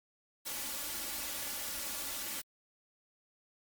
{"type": "noise with comb filter", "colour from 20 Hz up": "white", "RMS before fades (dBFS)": -39, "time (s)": [0.45, 2.42], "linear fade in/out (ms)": 20, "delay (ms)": 3.5, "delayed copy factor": 0.7, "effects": ["Opus 48 kbps"]}